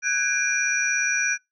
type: tone cluster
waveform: sine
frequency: 1500 / 1637 / 2394 / 5810 Hz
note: F#6 / G#6 / D7 / F#8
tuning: +23 / -25 / +33 / -32 cents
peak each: -26 dBFS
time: 0.02-1.38 s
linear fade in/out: 50 ms
effects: noise-tail reverb RT60 0.2 s tail -25 dB re dry